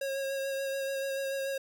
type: tone with vibrato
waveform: square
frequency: 544 Hz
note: C#5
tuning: 33 cents flat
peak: -32 dBFS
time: 0.01-1.58 s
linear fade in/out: 5 ms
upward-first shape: sine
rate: 6.9 Hz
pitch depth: 17 cents each way
effects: none